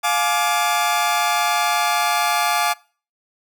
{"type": "chord", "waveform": "sawtooth", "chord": "D diminished", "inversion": "first", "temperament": "just", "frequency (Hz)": [704.8, 845.8, 1174.7], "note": ["F5", "Ab5", "D6"], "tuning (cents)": [16, 31, 0], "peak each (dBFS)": -18, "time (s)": [0.03, 2.74], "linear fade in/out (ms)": 20, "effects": ["noise-tail reverb RT60 0.4 s tail -23 dB re dry"]}